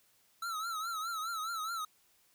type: tone with vibrato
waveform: square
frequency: 1318.5 Hz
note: E6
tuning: in tune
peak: -36 dBFS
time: 0.42-1.85 s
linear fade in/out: 5 ms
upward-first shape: triangle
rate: 4.8 Hz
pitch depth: 110 cents each way
effects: white hiss -69 dBFS RMS until 2.34 s